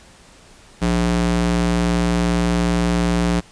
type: tone with high-pass filter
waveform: square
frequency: 58.6 Hz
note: A#1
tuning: 10 cents sharp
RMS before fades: -18 dBFS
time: 0.81-3.41 s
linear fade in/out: 20 ms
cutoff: 120 Hz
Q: 1.6
effects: pink hiss -47 dBFS RMS until 3.51 s + resampled to 22050 Hz